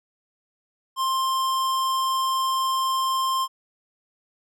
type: tone with hard clipping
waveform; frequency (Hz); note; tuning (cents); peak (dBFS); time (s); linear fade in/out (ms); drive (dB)
sine; 1054; C6; +12; -23; 0.96-3.48; 50; 18
effects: none